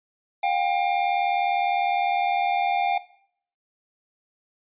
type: tone pair together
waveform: square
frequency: 714 / 793.8 Hz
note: F5 / G5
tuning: +38 / +22 cents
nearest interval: major second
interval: 184 cents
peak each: -26 / -23 dBFS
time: 0.43-2.98 s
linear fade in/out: 5 ms
effects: noise-tail reverb RT60 0.6 s tail -17 dB re dry + resampled to 8000 Hz